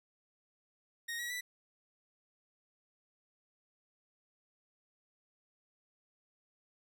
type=tone with pitch steps; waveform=sawtooth; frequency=1865 / 1918.5 / 1973.6 Hz; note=A#6 / A#6 / B6; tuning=0 / +49 / -2 cents; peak=-34 dBFS; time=1.08-1.41 s; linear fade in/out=10 ms; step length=110 ms; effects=none